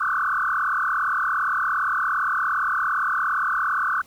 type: tone with frequency modulation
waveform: sine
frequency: 1318.5 Hz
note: E6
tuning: in tune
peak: -20 dBFS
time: 0-4.02 s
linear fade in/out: 10 ms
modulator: 37.4 Hz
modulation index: 5.9
effects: pink hiss -53 dBFS RMS until 4.06 s